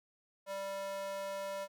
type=tone with high-pass filter; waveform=square; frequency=196 Hz; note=G3; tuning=in tune; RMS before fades=-40 dBFS; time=0.46-1.68 s; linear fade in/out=50 ms; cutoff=680 Hz; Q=4.7; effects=none